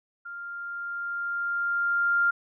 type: tone with level ramp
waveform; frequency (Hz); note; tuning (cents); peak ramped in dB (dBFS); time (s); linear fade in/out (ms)
sine; 1396.9; F6; 0; -36 to -19; 0.25-2.31; 10
effects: none